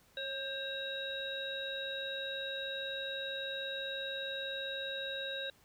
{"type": "harmonic tone with a mistuned harmonic", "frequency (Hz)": 545, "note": "C#5", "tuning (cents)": -29, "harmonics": [1, 3, 5, 7], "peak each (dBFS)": [-42, -42, -50, -40], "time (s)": [0.17, 5.5], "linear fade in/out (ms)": 2, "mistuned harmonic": 3, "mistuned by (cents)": -47, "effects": ["pink hiss -66 dBFS RMS until 5.64 s"]}